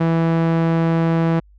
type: tone with low-pass filter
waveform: sawtooth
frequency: 164.81 Hz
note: E3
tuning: in tune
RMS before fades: -17 dBFS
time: 0-1.4 s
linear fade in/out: 10 ms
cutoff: 1800 Hz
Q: 0.54
effects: added 50 Hz sine -46 dBFS peak until 1.58 s